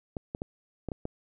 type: clicks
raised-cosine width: 2 ms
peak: -20 dBFS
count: 6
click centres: 0.168 / 0.349 / 0.419 / 0.887 / 0.918 / 1.054 s
effects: none